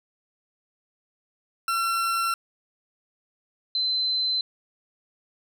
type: tone pair in turn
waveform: 40% pulse / sine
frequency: 1355 / 4060 Hz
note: E6 / B7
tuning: +47 / +47 cents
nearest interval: octave + perfect fifth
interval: 1900 cents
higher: second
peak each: -22 dBFS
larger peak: neither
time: 1.68-2.34 / 3.75-4.41 s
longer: neither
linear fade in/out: 2 ms
effects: none